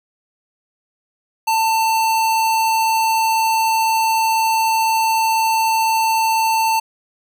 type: tone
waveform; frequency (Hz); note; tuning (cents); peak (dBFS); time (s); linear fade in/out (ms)
square; 893; A5; +25; -15; 1.47-6.8; 10
effects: none